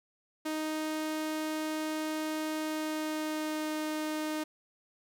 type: tone with pitch glide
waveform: sawtooth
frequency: 311.1 to 308.4 Hz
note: D#4 to D#4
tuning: 0 to -15 cents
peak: -28 dBFS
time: 0.45-4.44 s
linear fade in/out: 10 ms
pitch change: -15 cents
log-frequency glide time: 2.56-3.7 s
effects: none